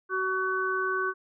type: harmonic tone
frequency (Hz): 376.5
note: F#4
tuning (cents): +30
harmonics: 1 / 3 / 4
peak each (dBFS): -31 / -30 / -29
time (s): 0.09-1.14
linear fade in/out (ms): 50
effects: none